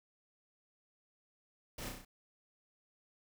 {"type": "noise with echo", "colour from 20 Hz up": "pink", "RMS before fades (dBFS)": -44, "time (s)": [1.78, 1.89], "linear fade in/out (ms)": 5, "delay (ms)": 32, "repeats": 5, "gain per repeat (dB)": -3, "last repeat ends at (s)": 2.05, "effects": []}